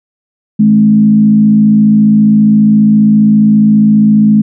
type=tone with frequency modulation; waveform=sine; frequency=212.3 Hz; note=G#3; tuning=38 cents sharp; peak=-3 dBFS; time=0.59-4.42 s; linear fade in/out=10 ms; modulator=54.8 Hz; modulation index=0.51; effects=none